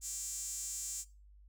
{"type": "tone with high-pass filter", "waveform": "sawtooth", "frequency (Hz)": 392, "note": "G4", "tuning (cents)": 0, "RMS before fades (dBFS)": -41, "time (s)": [0.01, 1.05], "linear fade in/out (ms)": 50, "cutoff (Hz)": 7200, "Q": 5.5, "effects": ["noise-tail reverb RT60 0.3 s tail -18 dB re dry", "added 50 Hz sine -56 dBFS peak until 1.48 s"]}